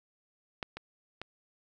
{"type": "clicks", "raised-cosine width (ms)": 0.3, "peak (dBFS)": [-18, -24, -23], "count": 3, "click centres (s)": [0.628, 0.77, 1.216], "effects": []}